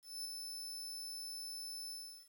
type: tone with ADSR envelope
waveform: sawtooth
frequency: 5270 Hz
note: E8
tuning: 1 cent flat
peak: -37 dBFS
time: 0.02-2.3 s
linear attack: 230 ms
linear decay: 6 ms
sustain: -4 dB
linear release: 390 ms
effects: 11-bit